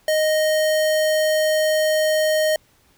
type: tone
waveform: square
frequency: 621 Hz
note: D#5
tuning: 3 cents flat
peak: -17 dBFS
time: 0.08-2.56 s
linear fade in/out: 2 ms
effects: pink hiss -58 dBFS RMS until 2.97 s